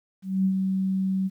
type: tone with ADSR envelope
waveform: sine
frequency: 190.4 Hz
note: F#3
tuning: 50 cents sharp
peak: -18 dBFS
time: 0.22-1.3 s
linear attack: 230 ms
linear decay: 75 ms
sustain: -4 dB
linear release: 37 ms
effects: 10-bit